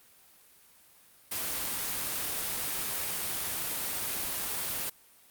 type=noise; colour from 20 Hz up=white; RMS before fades=-33 dBFS; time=1.31-4.9 s; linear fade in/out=10 ms; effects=white hiss -59 dBFS RMS until 5.3 s + Opus 32 kbps